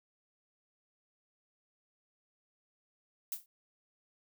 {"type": "noise with exponential decay", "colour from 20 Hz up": "violet", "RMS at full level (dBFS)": -33, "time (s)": [3.32, 3.46], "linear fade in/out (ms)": 1, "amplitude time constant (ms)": 30, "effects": []}